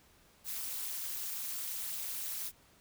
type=noise with amplitude modulation; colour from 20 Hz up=blue; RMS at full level=-35 dBFS; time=0.44-2.52 s; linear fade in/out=50 ms; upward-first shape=sine; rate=226 Hz; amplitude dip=95%; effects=pink hiss -64 dBFS RMS until 2.8 s